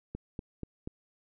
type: click train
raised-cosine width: 3 ms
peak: -24 dBFS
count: 4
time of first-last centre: 0.15-0.875 s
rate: 4.14 Hz
effects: none